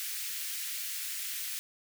white high-pass noise, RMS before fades -37 dBFS, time 0-1.59 s, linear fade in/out 0 ms, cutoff 1700 Hz, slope 24 dB/octave, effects none

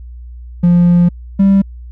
triangle tone pair in turn, 174.61 / 195.99 Hz, F3 / G3, 0 / 0 cents, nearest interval major second, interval 200 cents, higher second, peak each -3 dBFS, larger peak neither, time 0.63-1.09 / 1.39-1.62 s, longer first, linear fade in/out 10 ms, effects tanh soft clip ceiling 0 dBFS + added 60 Hz sine -28 dBFS peak until 1.91 s

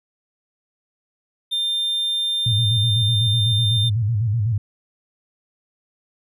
triangle tone, 3600 Hz, A7, 39 cents sharp, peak -18 dBFS, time 1.51-3.9 s, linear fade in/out 20 ms
sine tone with vibrato, 110 Hz, A2, in tune, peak -17 dBFS, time 2.46-4.58 s, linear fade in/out 5 ms, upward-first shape square, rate 8 Hz, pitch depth 120 cents each way
effects none

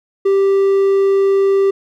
triangle tone, 392 Hz, G4, in tune, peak -8 dBFS, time 0.25-1.71 s, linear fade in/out 10 ms, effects none

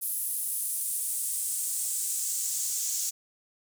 pink noise with high-pass filter sweep, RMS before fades -31 dBFS, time 0.01-3.11 s, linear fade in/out 20 ms, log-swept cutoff 11000 to 6700 Hz, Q 2.7, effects none

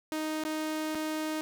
sawtooth tone with dropouts, 311.1 Hz, D#4, in tune, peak -27 dBFS, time 0.12-1.41 s, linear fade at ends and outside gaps 0 ms, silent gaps 0.437-0.45 / 0.948-0.954 s, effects none

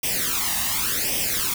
white noise with flanger, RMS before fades -24 dBFS, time 0.03-1.54 s, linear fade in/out 5 ms, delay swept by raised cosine 0.35 to 1.07 ms, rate 0.89 Hz, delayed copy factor +0.8, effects none

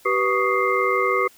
sine tone cluster, 385.5 / 492.1 / 1122 / 1239 / 2096 Hz, G4 / B4 / C#6 / D#6 / C7, -29 / -6 / +21 / -8 / +2 cents, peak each -24 dBFS, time 0.05-1.28 s, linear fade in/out 10 ms, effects white hiss -52 dBFS RMS until 1.37 s

